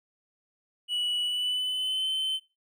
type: tone with pitch glide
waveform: triangle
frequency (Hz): 2942 to 3072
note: F#7 to G7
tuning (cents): -11 to -36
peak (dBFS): -25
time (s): 0.88-2.4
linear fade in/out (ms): 50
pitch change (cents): +75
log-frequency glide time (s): 1.23-2.09
effects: noise-tail reverb RT60 0.3 s tail -19 dB re dry